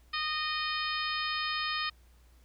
harmonic tone with a mistuned harmonic, 616 Hz, D#5, 17 cents flat, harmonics 2 / 3 / 4 / 5 / 6 / 7 / 8, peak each -35 / -37 / -38 / -39 / -40 / -40 / -41 dBFS, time 0.13-1.9 s, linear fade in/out 10 ms, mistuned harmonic 8, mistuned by +39 cents, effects added 60 Hz sine -57 dBFS peak until 2.44 s + pink hiss -67 dBFS RMS until 2.44 s

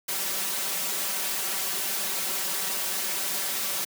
white noise with comb filter, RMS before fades -29 dBFS, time 0.08-3.85 s, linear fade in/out 10 ms, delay 5.2 ms, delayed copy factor +0.75, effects high-pass 200 Hz 12 dB/octave

